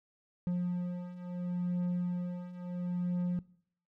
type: beating tone pair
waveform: triangle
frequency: 177.2 / 177.93 Hz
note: F3 / F3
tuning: +25 / +33 cents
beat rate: 0.73 Hz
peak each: -35 / -31 dBFS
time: 0.47-3.39 s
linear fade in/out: 0 ms
effects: noise-tail reverb RT60 0.6 s tail -21 dB re dry